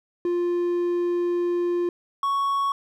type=tone pair in turn; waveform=triangle; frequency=350 / 1111.2 Hz; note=F4 / C#6; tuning=+4 / +4 cents; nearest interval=octave + minor sixth; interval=2000 cents; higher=second; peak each=-19 dBFS; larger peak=neither; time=0.25-1.89 / 2.23-2.72 s; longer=first; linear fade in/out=2 ms; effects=none